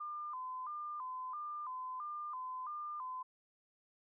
sine tone with vibrato, 1107 Hz, C#6, 3 cents flat, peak -40 dBFS, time 0-3.23 s, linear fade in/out 10 ms, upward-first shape square, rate 1.5 Hz, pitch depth 140 cents each way, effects none

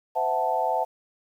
sine chord, F# half-diminished seventh, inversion second, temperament equal with one note detuned, 513.4 / 659.3 / 740 / 880 Hz, C5 / E5 / F#5 / A5, -33 / 0 / 0 / 0 cents, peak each -30 / -28 / -27 / -26 dBFS, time 0.15-0.85 s, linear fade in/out 20 ms, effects 9-bit

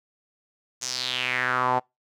sawtooth tone with band-pass filter sweep, 126.5 Hz, B2, 42 cents sharp, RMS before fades -26 dBFS, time 0.81-1.8 s, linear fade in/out 20 ms, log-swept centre 6600 to 790 Hz, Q 4.2, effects noise-tail reverb RT60 0.2 s tail -25 dB re dry

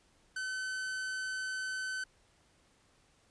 45% pulse tone, 1523 Hz, F#6, 50 cents sharp, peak -35 dBFS, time 0.36-2.04 s, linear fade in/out 5 ms, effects pink hiss -68 dBFS RMS until 3.3 s + resampled to 22050 Hz

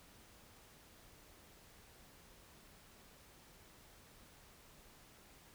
silence, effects pink hiss -62 dBFS RMS until 5.54 s

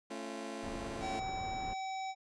20% pulse chord, A augmented, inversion none, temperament just, 220 / 275 / 343.8 Hz, A3 / C#4 / E#4, 0 / -14 / -27 cents, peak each -40 dBFS, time 0.1-1.2 s, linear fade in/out 10 ms
pink low-pass noise, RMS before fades -45 dBFS, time 0.63-1.74 s, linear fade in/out 10 ms, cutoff 1200 Hz, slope 12 dB/octave
harmonic tone, 765 Hz, G5, 42 cents flat, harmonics 1 / 3 / 5 / 7 / 9, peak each -37 / -47 / -51 / -54 / -56 dBFS, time 1-2.15 s, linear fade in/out 50 ms
effects resampled to 22050 Hz

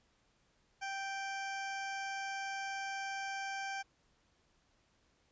20% pulse tone, 783 Hz, G5, 2 cents flat, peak -33 dBFS, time 0.81-3.83 s, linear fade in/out 20 ms, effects pink hiss -73 dBFS RMS until 5.31 s + resampled to 16000 Hz

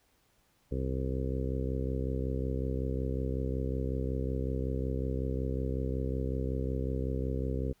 harmonic tone, 65.41 Hz, C2, in tune, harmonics 1 / 2 / 3 / 4 / 5 / 6 / 7 / 8, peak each -33 / -36 / -42 / -39 / -45 / -41 / -40 / -44 dBFS, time 0.71-7.73 s, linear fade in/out 10 ms, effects pink hiss -70 dBFS RMS until 7.8 s

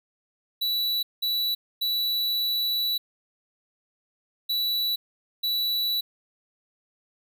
square tone bursts at uneven times, 3943 Hz, B7, 4 cents flat, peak -24 dBFS, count 5, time 0.61-1.03 / 1.22-1.55 / 1.81-2.98 / 4.49-4.96 / 5.43-6.01 s, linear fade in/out 10 ms, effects none

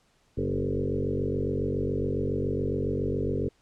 sine tone with frequency modulation, 262 Hz, C4, 2 cents sharp, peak -25 dBFS, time 0.37-3.49 s, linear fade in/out 10 ms, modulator 47.2 Hz, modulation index 4.5, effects pink hiss -66 dBFS RMS until 3.61 s + low-pass 8000 Hz 12 dB/octave

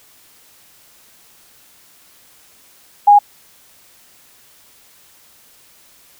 sine tone, 821 Hz, G#5, 20 cents flat, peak -4 dBFS, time 3.07-3.19 s, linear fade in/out 10 ms, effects white hiss -49 dBFS RMS until 6.19 s

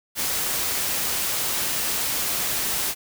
white noise, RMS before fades -25 dBFS, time 0.15-2.95 s, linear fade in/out 50 ms, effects none

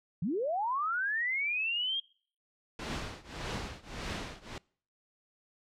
sine linear sweep, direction up, 142.8 to 3261 Hz, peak -29 dBFS, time 0.22-2 s, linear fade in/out 5 ms
pink noise with tremolo, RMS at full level -35 dBFS, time 2.79-4.58 s, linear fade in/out 2 ms, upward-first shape triangle, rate 1.7 Hz, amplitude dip 95%
effects noise-tail reverb RT60 0.5 s tail -25 dB re dry + low-pass 5000 Hz 12 dB/octave

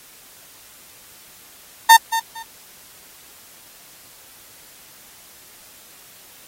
35% pulse tone with echo, 908 Hz, A#5, 46 cents flat, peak -3 dBFS, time 1.89-1.97 s, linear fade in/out 10 ms, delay 230 ms, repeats 2, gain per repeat -13 dB, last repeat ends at 2.43 s, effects white hiss -46 dBFS RMS until 6.47 s + AAC 48 kbps

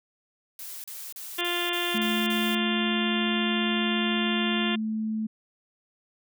blue noise bursts, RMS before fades -39 dBFS, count 7, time 0.59-2.55 s, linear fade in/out 2 ms, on 250 ms, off 35 ms
harmonic tone, 349.2 Hz, F4, in tune, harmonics 1 / 2 / 3 / 4 / 5 / 6 / 7 / 8 / 9 / 10, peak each -32 / -37 / -37 / -38 / -35 / -38 / -38 / -33 / -35 / -33 dBFS, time 1.38-4.76 s, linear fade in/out 10 ms
sine tone, 218.3 Hz, A3, 13 cents flat, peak -26 dBFS, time 1.94-5.27 s, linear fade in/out 10 ms
effects none

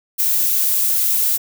violet noise, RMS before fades -17 dBFS, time 0.18-1.38 s, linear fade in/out 20 ms, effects none

